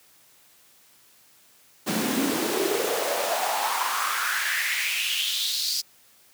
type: noise with high-pass filter sweep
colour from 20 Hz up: pink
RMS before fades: -26 dBFS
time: 1.86-5.82 s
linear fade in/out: 20 ms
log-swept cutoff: 200 to 5000 Hz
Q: 4.8
effects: white hiss -57 dBFS RMS until 6.33 s + high-pass 80 Hz 12 dB/octave